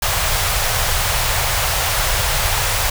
pink band-stop noise, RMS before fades -18 dBFS, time 0.02-2.9 s, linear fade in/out 5 ms, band 120 to 550 Hz, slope 24 dB/octave, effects none

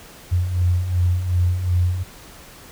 sine beating tone pair, 87 / 89.7 Hz, F2 / F2, -6 / +47 cents, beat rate 2.7 Hz, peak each -24 / -17 dBFS, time 0.31-2.04 s, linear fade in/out 20 ms, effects pink hiss -43 dBFS RMS until 2.71 s

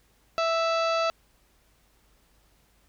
harmonic tone with a mistuned harmonic, 659.3 Hz, E5, in tune, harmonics 1 / 2 / 3 / 4 / 5 / 6 / 7 / 8 / 9 / 10, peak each -25 / -27 / -42 / -34 / -42 / -39 / -38 / -50 / -49 / -50 dBFS, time 0.38-1.1 s, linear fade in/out 0 ms, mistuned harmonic 5, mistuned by +40 cents, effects added 50 Hz sine -65 dBFS peak until 2.88 s + pink hiss -65 dBFS RMS until 2.88 s

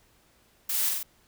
blue noise with echo, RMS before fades -29 dBFS, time 0.69-0.89 s, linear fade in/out 5 ms, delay 47 ms, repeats 3, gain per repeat -2 dB, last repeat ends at 1.031 s, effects pink hiss -63 dBFS RMS until 1.27 s

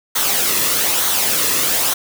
white noise with flanger, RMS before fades -17 dBFS, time 0.15-1.94 s, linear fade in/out 10 ms, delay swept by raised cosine 0.39 to 1.34 ms, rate 1.1 Hz, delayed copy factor -0.5, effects none

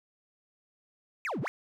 triangle exponential two-way sweep, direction down then up, 2637 to 113.8 to 2448 Hz, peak -29 dBFS, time 1.25-1.48 s, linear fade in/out 0 ms, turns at 1.41 s, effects none

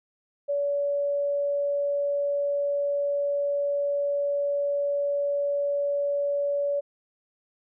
sine tone, 570 Hz, C#5, 48 cents sharp, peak -23 dBFS, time 0.48-6.81 s, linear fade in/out 20 ms, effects none

